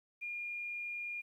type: tone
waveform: sine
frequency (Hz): 2417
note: D7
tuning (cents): +49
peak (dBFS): -38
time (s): 0.21-1.22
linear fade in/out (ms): 20
effects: 12-bit